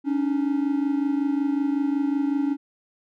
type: tone pair together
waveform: triangle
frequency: 279.2 / 304.6 Hz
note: C#4 / D#4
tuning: +13 / -37 cents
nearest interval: major second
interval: 150 cents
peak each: -20 / -25 dBFS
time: 0.04-2.57 s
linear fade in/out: 50 ms
effects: none